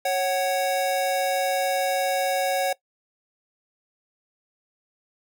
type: tone pair together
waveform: square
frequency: 551 / 746.1 Hz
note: C#5 / F#5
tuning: -11 / +14 cents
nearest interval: perfect fourth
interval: 525 cents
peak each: -25 dBFS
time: 0.05-2.73 s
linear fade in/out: 5 ms
effects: noise-tail reverb RT60 0.1 s tail -20 dB re dry